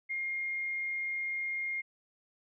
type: tone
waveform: sine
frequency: 2128 Hz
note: C7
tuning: 29 cents sharp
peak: -32 dBFS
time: 0.09-1.82 s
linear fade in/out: 20 ms
effects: none